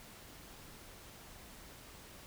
silence, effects pink hiss -54 dBFS RMS until 2.26 s

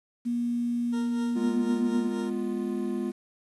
sine tone, 239 Hz, A#3, 43 cents sharp, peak -25 dBFS, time 0.25-2.09 s, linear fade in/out 20 ms
20% pulse tone with tremolo, 463.7 Hz, A#4, 9 cents flat, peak -32 dBFS, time 0.92-2.31 s, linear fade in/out 20 ms, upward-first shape triangle, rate 4.1 Hz, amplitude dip 75%
triangle chord, F diminished, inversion first, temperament equal, 207.7 / 246.9 / 349.2 Hz, Ab3 / Cb4 / F4, 0 / 0 / 0 cents, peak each -30 dBFS, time 1.35-3.12 s, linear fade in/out 20 ms
effects resampled to 24000 Hz + 9-bit

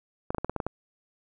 clicks, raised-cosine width 1 ms, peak -15 dBFS, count 8, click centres 0.305 / 0.347 / 0.383 / 0.446 / 0.496 / 0.563 / 0.602 / 0.666 s, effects none

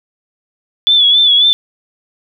sine tone with vibrato, 3446 Hz, A7, 37 cents flat, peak -6 dBFS, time 0.87-1.53 s, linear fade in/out 0 ms, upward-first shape sine, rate 3.7 Hz, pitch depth 59 cents each way, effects none

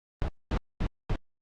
brown noise bursts, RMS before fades -27 dBFS, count 4, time 0.22-1.158 s, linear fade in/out 0 ms, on 62 ms, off 230 ms, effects low-pass 4000 Hz 12 dB/octave + Opus 32 kbps

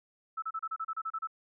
sine tone bursts, 1312 Hz, E6, 9 cents flat, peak -32 dBFS, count 11, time 0.37-1.273 s, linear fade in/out 10 ms, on 53 ms, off 32 ms, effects none

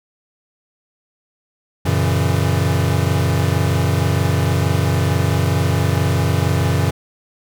square chord, F# dominant seventh, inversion none, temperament equal with one note detuned, 92.07 / 116.54 / 138.59 / 164.81 Hz, F#2 / A#2 / C#3 / E3, -8 / 0 / 0 / 0 cents, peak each -19 / -22 / -21 / -23 dBFS, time 1.85-6.91 s, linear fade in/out 10 ms, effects none

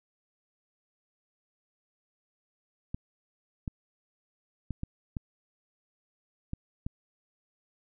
clicks, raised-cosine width 5 ms, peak -21 dBFS, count 7, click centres 2.945 / 3.678 / 4.707 / 4.834 / 5.168 / 6.534 / 6.865 s, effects none

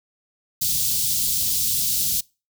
white band-stop noise, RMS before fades -22 dBFS, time 0.61-2.21 s, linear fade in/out 10 ms, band 190 to 3700 Hz, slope 24 dB/octave, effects noise-tail reverb RT60 0.3 s tail -25 dB re dry

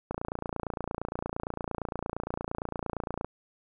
click train, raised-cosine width 1 ms, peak -18 dBFS, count 91, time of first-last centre 0.11-3.246 s, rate 28.7 Hz, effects none

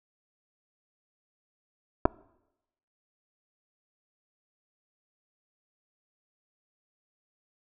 clicks, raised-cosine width 1 ms, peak -7 dBFS, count 2, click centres 2.054 / 2.057 s, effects noise-tail reverb RT60 0.9 s tail -24 dB re dry

